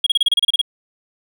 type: tone bursts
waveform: triangle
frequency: 3297 Hz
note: G#7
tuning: 13 cents flat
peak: -10 dBFS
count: 11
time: 0.04-0.615 s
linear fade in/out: 5 ms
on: 25 ms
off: 30 ms
effects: none